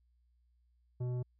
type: tone with tanh clipping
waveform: triangle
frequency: 124.1 Hz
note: B2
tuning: 9 cents sharp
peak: -35 dBFS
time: 1-1.23 s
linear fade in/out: 10 ms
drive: 15 dB
effects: added 60 Hz sine -68 dBFS peak until 1.39 s